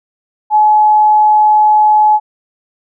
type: tone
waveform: sine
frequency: 851 Hz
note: G#5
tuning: 42 cents sharp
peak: -5 dBFS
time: 0.5-2.2 s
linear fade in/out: 50 ms
effects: none